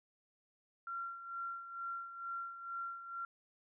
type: tone with tremolo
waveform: sine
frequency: 1372 Hz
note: F6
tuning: 31 cents flat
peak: -38 dBFS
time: 0.87-3.25 s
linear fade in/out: 2 ms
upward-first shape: sine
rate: 2.2 Hz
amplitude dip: 65%
effects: none